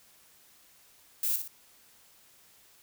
violet noise with echo, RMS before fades -29 dBFS, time 1.23-1.36 s, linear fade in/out 2 ms, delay 59 ms, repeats 2, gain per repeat -7 dB, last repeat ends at 1.478 s, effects white hiss -60 dBFS RMS until 2.82 s

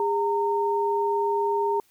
sine tone pair together, 406.3 / 918 Hz, G#4 / A#5, -38 / -27 cents, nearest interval octave + major second, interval 1411 cents, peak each -24 / -24 dBFS, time 0-1.8 s, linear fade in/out 2 ms, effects white hiss -63 dBFS RMS until 1.9 s

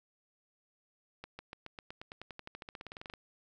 accelerating click train, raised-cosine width 0.3 ms, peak -28 dBFS, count 24, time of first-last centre 1.24-3.138 s, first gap 150 ms, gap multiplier 0.94, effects none

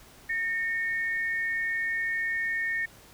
sine tone pair together, 1825 / 2209 Hz, A#6 / C#7, -37 / -7 cents, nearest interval minor third, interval 330 cents, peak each -27 / -35 dBFS, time 0.29-2.86 s, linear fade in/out 10 ms, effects pink hiss -53 dBFS RMS until 3.13 s

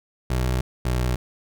25% pulse tone pair in turn, 62.8 / 61.97 Hz, B1 / B1, +30 / +7 cents, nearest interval unison, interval 23 cents, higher first, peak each -17 dBFS, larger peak neither, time 0.3-0.61 / 0.85-1.16 s, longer neither, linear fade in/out 5 ms, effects none

